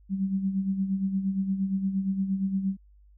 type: tone with tremolo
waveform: sine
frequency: 193.1 Hz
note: G3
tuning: 26 cents flat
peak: -22 dBFS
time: 0.09-2.77 s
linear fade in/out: 50 ms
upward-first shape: sine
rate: 8.6 Hz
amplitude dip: 60%
effects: added 50 Hz sine -53 dBFS peak until 3.17 s